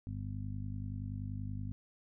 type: harmonic tone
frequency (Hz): 50.5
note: G#1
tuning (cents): -48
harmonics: 1 / 2 / 3 / 4 / 5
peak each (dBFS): -45 / -39 / -48 / -48 / -47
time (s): 0.07-1.72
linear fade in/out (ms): 0
effects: none